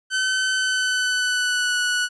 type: tone with pitch glide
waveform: sawtooth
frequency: 1526 to 1474 Hz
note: G6 to F#6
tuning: -47 to -7 cents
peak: -16 dBFS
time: 0.1-2.09 s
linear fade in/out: 50 ms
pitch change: -60 cents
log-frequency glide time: 0.53-1.78 s
effects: resampled to 22050 Hz